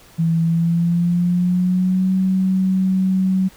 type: tone with pitch glide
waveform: sine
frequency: 164.81 to 188.23 Hz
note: E3 to F#3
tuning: 0 to +30 cents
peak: -14 dBFS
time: 0.18-3.49 s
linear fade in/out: 20 ms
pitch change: +230 cents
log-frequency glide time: 0.42-2.12 s
effects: pink hiss -47 dBFS RMS until 3.56 s